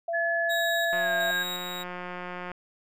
sine tone, 674 Hz, E5, 38 cents sharp, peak -27 dBFS, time 0.08-1.31 s, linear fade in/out 5 ms
sine tone with pitch glide, 1712 to 1615.9 Hz, A6 to G#6, -48 to -48 cents, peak -26 dBFS, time 0.13-1.44 s, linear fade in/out 20 ms, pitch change -100 cents, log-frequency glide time 0.98-1.1 s
40% pulse tone with tremolo, 3800 Hz, A#7, 33 cents sharp, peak -30 dBFS, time 0.49-1.84 s, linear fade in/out 20 ms, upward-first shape square, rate 1.4 Hz, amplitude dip 40%
click train, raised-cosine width 0.5 ms, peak -22 dBFS, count 285, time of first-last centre 0.93-2.517 s, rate 179 Hz
effects none

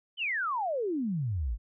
sine exponential sweep, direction down, 3136 to 47.89 Hz, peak -28 dBFS, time 0.17-1.58 s, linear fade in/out 50 ms, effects none

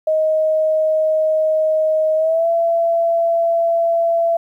sine tone with pitch glide, 627 to 672 Hz, D#5 to E5, +13 to +33 cents, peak -13 dBFS, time 0.07-4.37 s, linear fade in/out 5 ms, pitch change +120 cents, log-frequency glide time 2.16-2.48 s, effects 9-bit

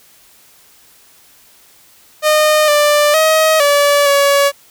sawtooth tone with pitch steps, 612 / 591 / 632 / 575 / 564 Hz, D#5 / D5 / D#5 / D5 / C#5, -29 / +11 / +27 / -37 / +30 cents, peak -5 dBFS, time 2.22-4.52 s, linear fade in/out 50 ms, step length 460 ms, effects white hiss -47 dBFS RMS until 4.7 s

